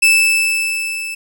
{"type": "tone with level ramp", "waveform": "40% pulse", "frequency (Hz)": 2632, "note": "E7", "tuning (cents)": -3, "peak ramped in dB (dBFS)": [-6, -22], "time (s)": [0.02, 1.15], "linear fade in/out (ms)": 10, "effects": []}